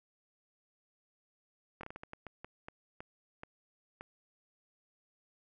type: slowing click train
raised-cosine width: 0.5 ms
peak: -29 dBFS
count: 13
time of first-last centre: 1.81-4.01 s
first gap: 23 ms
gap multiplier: 1.34
effects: none